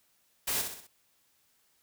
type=noise with echo; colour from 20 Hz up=white; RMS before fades=-31 dBFS; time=0.47-0.62 s; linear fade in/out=10 ms; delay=63 ms; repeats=4; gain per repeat=-6 dB; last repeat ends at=0.872 s; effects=white hiss -70 dBFS RMS until 1.82 s